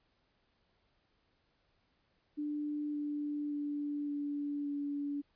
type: tone with pitch steps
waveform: sine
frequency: 296.2 / 293.8 / 291.4 / 289.1 / 286.8 Hz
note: D4 / D4 / D4 / D4 / D4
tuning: +15 / +1 / -13 / -27 / -41 cents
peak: -34 dBFS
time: 2.37-5.22 s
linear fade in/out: 20 ms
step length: 570 ms
effects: pink hiss -75 dBFS RMS until 5.35 s + resampled to 11025 Hz